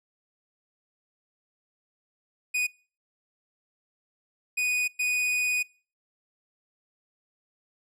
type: tone bursts at uneven times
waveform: 45% pulse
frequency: 2479 Hz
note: D#7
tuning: 7 cents flat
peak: -24 dBFS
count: 3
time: 2.54-2.67 / 4.57-4.88 / 4.99-5.63 s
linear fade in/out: 10 ms
effects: noise-tail reverb RT60 0.4 s tail -25 dB re dry + low-pass 12000 Hz 12 dB/octave